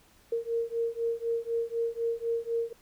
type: beating tone pair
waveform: sine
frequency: 460.9 / 464.9 Hz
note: A#4 / A#4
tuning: -20 / -5 cents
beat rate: 4 Hz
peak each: -31 dBFS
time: 0.32-2.73 s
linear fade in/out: 5 ms
effects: pink hiss -61 dBFS RMS until 2.81 s